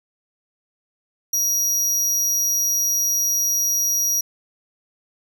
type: tone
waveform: 40% pulse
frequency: 5750 Hz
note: F8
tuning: 50 cents sharp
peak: -17 dBFS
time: 1.33-4.21 s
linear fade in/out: 5 ms
effects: none